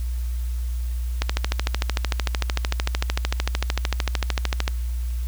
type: click train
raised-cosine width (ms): 0.2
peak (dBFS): -5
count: 47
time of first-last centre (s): 1.22-4.679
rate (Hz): 13.3
effects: added 60 Hz sine -23 dBFS peak until 5.27 s + white hiss -47 dBFS RMS until 5.27 s